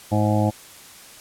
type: harmonic tone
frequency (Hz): 105.7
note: G#2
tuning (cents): +31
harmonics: 1 / 2 / 3 / 5 / 6 / 7 / 8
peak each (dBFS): -20 / -23 / -25 / -27 / -28 / -28 / -29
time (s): 0.11-0.51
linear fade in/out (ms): 20
effects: white hiss -44 dBFS RMS until 1.2 s + low-pass 12000 Hz 12 dB/octave